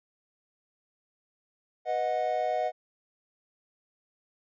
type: tone cluster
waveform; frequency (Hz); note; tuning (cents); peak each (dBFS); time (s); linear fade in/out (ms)
triangle; 492.4 / 623 / 732; B4 / D#5 / F#5; -5 / +2 / -19; -33 / -28 / -27; 1.85-2.72; 50
effects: resampled to 16000 Hz